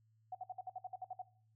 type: tone bursts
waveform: sine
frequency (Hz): 740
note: F#5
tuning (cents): 0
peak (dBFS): -40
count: 11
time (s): 0.32-1.22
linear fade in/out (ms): 5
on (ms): 30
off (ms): 57
effects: noise-tail reverb RT60 0.5 s tail -18 dB re dry + added 110 Hz sine -69 dBFS peak until 1.55 s